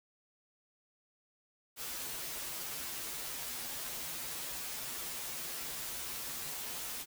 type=noise with comb filter; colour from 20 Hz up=white; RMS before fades=-41 dBFS; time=1.76-7.06 s; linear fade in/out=50 ms; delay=10 ms; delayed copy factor=-0.9; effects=none